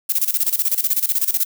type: noise with tremolo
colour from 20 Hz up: violet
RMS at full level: -17 dBFS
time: 0.09-1.45 s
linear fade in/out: 10 ms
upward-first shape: square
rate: 16 Hz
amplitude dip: 80%
effects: none